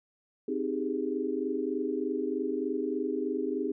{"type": "chord", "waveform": "sine", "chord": "Ab major seventh", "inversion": "first", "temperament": "equal", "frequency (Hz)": [261.6, 311.1, 392, 415.3], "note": ["C4", "Eb4", "G4", "Ab4"], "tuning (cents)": [0, 0, 0, 0], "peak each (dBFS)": -34, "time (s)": [0.48, 3.72], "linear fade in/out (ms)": 5, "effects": []}